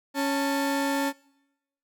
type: tone pair together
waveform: 30% pulse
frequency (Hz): 277.2 / 886.9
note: C#4 / A5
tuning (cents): 0 / +14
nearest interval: octave + minor sixth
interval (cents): 2014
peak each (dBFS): -23 / -27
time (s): 0.14-1.13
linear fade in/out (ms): 50
effects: noise-tail reverb RT60 0.9 s tail -24 dB re dry